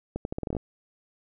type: accelerating click train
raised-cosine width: 2 ms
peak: -17 dBFS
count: 10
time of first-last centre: 0.16-0.567 s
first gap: 91 ms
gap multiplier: 0.81
effects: none